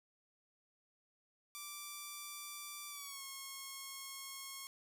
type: tone with pitch glide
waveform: 5% pulse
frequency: 1171 to 1086.3 Hz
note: D6 to C#6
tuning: -5 to -35 cents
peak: -34 dBFS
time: 1.55-4.67 s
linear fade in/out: 0 ms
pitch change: -130 cents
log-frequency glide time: 2.89-3.23 s
effects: none